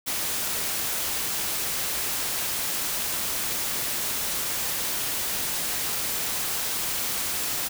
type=noise; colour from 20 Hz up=white; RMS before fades=-28 dBFS; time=0.06-7.69 s; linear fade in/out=20 ms; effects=none